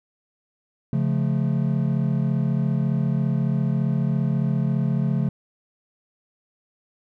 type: chord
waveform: triangle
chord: Db augmented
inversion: none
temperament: just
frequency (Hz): 138.59 / 173.24 / 216.5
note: Db3 / F3 / A3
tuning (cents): 0 / -14 / -28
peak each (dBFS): -20 / -23 / -24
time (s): 0.93-5.29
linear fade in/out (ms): 2
effects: none